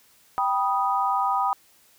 sine chord, G augmented, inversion none, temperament equal with one note detuned, 784 / 978.1 / 1244.5 Hz, G5 / B5 / D#6, 0 / -17 / 0 cents, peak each -25 dBFS, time 0.38-1.53 s, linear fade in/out 0 ms, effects white hiss -58 dBFS RMS until 1.98 s

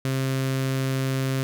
sawtooth tone with notch filter, 133.1 Hz, C3, 30 cents sharp, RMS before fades -25 dBFS, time 0.05-1.43 s, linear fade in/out 0 ms, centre 840 Hz, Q 1.9, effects none

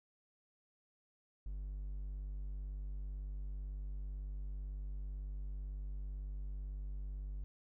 triangle tone, 49 Hz, G1, in tune, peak -38 dBFS, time 1.46-7.44 s, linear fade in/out 0 ms, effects none

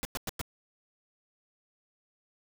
pink noise bursts, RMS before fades -34 dBFS, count 4, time 0.03-0.414 s, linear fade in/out 0 ms, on 21 ms, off 100 ms, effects none

